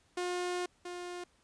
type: tone pair in turn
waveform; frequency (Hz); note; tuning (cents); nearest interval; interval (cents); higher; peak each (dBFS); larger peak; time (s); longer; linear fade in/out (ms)
sawtooth; 357.4 / 354.7; F4 / F4; +40 / +27; unison; 13; first; -29 / -36; first; 0.17-0.66 / 0.85-1.24; first; 5
effects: pink hiss -69 dBFS RMS until 1.43 s + resampled to 22050 Hz